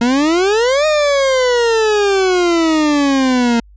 40% pulse exponential two-way sweep, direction up then down, 230.4 to 622 to 230.4 Hz, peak -10 dBFS, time 0.01-3.6 s, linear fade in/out 5 ms, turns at 0.86 s, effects added 50 Hz sine -40 dBFS peak until 3.76 s + resampled to 16000 Hz

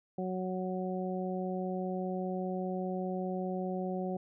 harmonic tone, 185 Hz, F#3, in tune, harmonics 1 / 2 / 3 / 4, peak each -35 / -38 / -40 / -41 dBFS, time 0.18-4.17 s, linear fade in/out 5 ms, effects none

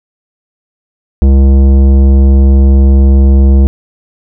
sine tone with tanh clipping, 67.7 Hz, C#2, 40 cents flat, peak -4 dBFS, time 1.22-3.67 s, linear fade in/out 0 ms, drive 14 dB, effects none

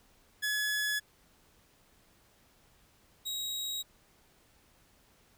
sawtooth tone pair in turn, 1699 / 3814 Hz, G#6 / A#7, +39 / +39 cents, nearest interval octave + major second, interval 1400 cents, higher second, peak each -26 / -31 dBFS, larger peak first, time 0.42-1 / 3.25-3.83 s, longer neither, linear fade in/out 20 ms, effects pink hiss -65 dBFS RMS until 5.37 s

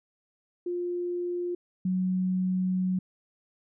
sine tone pair in turn, 352.5 / 184.91 Hz, F4 / F#3, +16 / -1 cents, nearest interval major seventh, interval 1117 cents, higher first, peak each -28 / -24 dBFS, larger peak second, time 0.66-1.55 / 1.85-2.99 s, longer second, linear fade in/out 5 ms, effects none

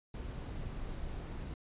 brown noise, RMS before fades -41 dBFS, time 0.14-1.54 s, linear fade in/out 2 ms, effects resampled to 8000 Hz

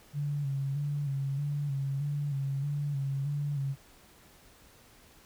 sine tone with vibrato, 141.1 Hz, C#3, 31 cents sharp, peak -29 dBFS, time 0.13-3.76 s, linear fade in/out 50 ms, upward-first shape square, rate 1.6 Hz, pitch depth 47 cents each way, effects pink hiss -58 dBFS RMS until 5.25 s

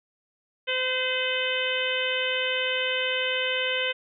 harmonic tone with a mistuned harmonic, 513 Hz, C5, 34 cents flat, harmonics 1 / 2 / 3 / 4 / 5 / 6 / 7, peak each -30 / -40 / -32 / -32 / -31 / -29 / -37 dBFS, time 0.67-3.93 s, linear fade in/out 20 ms, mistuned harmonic 6, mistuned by -17 cents, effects none

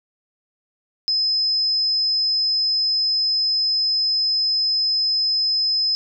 sine tone, 5100 Hz, D#8, 42 cents sharp, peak -17 dBFS, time 1.08-5.95 s, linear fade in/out 0 ms, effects none

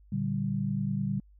sine chord, G minor, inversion first, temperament equal, 116.54 / 146.83 / 196 Hz, Bb2 / D3 / G3, 0 / 0 / 0 cents, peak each -34 / -32 / -30 dBFS, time 0.12-1.2 s, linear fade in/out 5 ms, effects added 50 Hz sine -54 dBFS peak until 1.39 s

